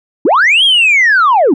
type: linear two-way sweep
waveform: sine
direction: up then down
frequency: 238 to 3319 to 238 Hz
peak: -4 dBFS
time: 0.25-1.54 s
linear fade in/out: 5 ms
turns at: 0.64 s
effects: tanh soft clip ceiling -3 dBFS